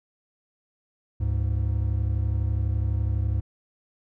triangle tone pair together, 71.6 / 103.61 Hz, D2 / G#2, -43 / -4 cents, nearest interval tritone, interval 639 cents, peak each -23 dBFS, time 1.2-3.41 s, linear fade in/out 10 ms, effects none

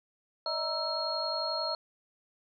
sine tone cluster, 589 / 640 / 942 / 1325 / 4277 Hz, D5 / D#5 / A#5 / E6 / C8, +5 / +49 / +18 / +9 / +37 cents, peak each -39 / -36 / -39 / -38 / -33 dBFS, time 0.46-1.75 s, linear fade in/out 2 ms, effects none

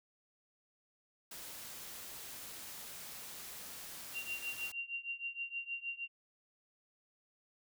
white noise, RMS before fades -48 dBFS, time 1.31-4.72 s, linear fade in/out 5 ms
sine tone with tremolo, 2766 Hz, F7, 17 cents flat, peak -35 dBFS, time 4.13-6.08 s, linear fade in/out 50 ms, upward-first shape triangle, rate 6.4 Hz, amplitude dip 95%
effects none

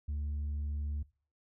sine tone, 73.42 Hz, D2, in tune, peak -30 dBFS, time 0.08-1.03 s, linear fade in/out 10 ms, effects noise-tail reverb RT60 0.4 s tail -23 dB re dry + tanh soft clip ceiling -32 dBFS

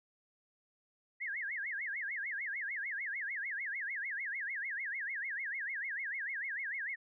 sine tone with vibrato, 1867 Hz, A#6, 2 cents sharp, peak -36 dBFS, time 1.2-6.96 s, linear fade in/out 20 ms, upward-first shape sine, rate 6.7 Hz, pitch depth 280 cents each way, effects none

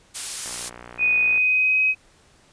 blue noise, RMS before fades -26 dBFS, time 0.14-0.7 s, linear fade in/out 20 ms
click train, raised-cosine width 0.5 ms, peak -23 dBFS, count 56, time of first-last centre 0.46-1.377 s, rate 60 Hz
sine tone with pitch glide, 2486 to 2532 Hz, D#7 to D#7, -2 to +30 cents, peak -16 dBFS, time 0.98-1.95 s, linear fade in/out 50 ms, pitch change +32 cents, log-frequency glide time 1.17-1.83 s
effects pink hiss -56 dBFS RMS until 2.52 s + resampled to 22050 Hz

